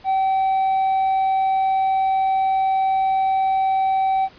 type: tone with hard clipping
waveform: sine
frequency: 768 Hz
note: G5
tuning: 36 cents flat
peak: -17 dBFS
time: 0.04-4.29 s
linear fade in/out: 50 ms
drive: 2 dB
effects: pink hiss -48 dBFS RMS until 4.38 s + resampled to 11025 Hz